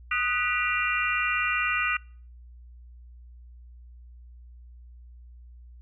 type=tone cluster; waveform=sine; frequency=1243 / 1482 / 1956 / 2394 / 2757 Hz; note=D#6 / F#6 / B6 / D7 / F7; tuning=-2 / +2 / -17 / +33 / -23 cents; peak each=-30 dBFS; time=0.11-1.97 s; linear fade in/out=5 ms; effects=noise-tail reverb RT60 0.5 s tail -26 dB re dry + added 60 Hz sine -45 dBFS peak until 5.81 s